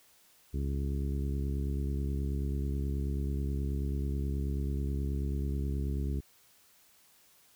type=harmonic tone; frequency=69.3 Hz; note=C#2; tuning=in tune; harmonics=1 / 2 / 3 / 4 / 5 / 6; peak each=-31 / -37 / -41 / -43 / -45 / -47 dBFS; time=0.53-6.21 s; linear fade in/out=20 ms; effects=white hiss -63 dBFS RMS until 7.55 s